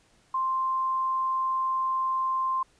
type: tone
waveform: sine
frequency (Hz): 1050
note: C6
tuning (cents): +6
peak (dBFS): -24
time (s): 0.34-2.63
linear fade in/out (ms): 5
effects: pink hiss -63 dBFS RMS until 2.79 s + resampled to 22050 Hz